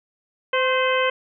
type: harmonic tone with a mistuned harmonic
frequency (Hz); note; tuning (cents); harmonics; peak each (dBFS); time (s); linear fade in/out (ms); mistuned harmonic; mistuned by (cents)
515; C5; -28; 1 / 2 / 3 / 4 / 5 / 6; -21 / -24 / -26 / -27 / -28 / -29; 0.53-1.1; 5; 2; +47
effects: none